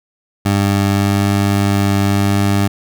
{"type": "tone", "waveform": "20% pulse", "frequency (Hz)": 99.9, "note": "G2", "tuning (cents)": 33, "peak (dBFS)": -7, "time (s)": [0.45, 2.68], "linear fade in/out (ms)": 10, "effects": []}